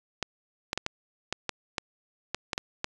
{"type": "clicks", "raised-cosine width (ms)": 0.2, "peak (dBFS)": -11, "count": 11, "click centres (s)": [0.227, 0.731, 0.776, 0.864, 1.326, 1.493, 1.782, 2.346, 2.532, 2.579, 2.844], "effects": ["resampled to 24000 Hz", "8-bit"]}